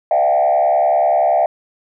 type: tone with frequency modulation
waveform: sine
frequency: 691 Hz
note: F5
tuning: 19 cents flat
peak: -10 dBFS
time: 0.11-1.46 s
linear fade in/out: 2 ms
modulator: 70.3 Hz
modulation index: 1.3
effects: tanh soft clip ceiling -7 dBFS